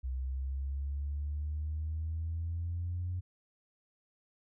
sine exponential sweep, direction up, 63.8 to 90.5 Hz, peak -32 dBFS, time 0.03-3.21 s, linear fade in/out 20 ms, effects tanh soft clip ceiling -28 dBFS

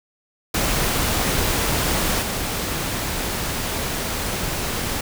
pink noise with level steps, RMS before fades -21 / -25 dBFS, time 0.54-5.01 s, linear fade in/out 5 ms, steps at 2.21 s, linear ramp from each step 20 ms, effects none

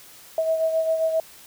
sine beating tone pair, 644 / 651.5 Hz, E5 / E5, -41 / -20 cents, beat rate 7.5 Hz, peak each -20 / -29 dBFS, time 0.38-1.2 s, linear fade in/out 2 ms, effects white hiss -47 dBFS RMS until 1.46 s

